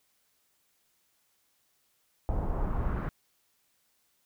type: noise with low-pass filter sweep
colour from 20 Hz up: brown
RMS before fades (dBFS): -30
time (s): 2.29-3.09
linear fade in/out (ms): 0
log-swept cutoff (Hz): 800 to 1500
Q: 1.9
effects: white hiss -72 dBFS RMS until 4.25 s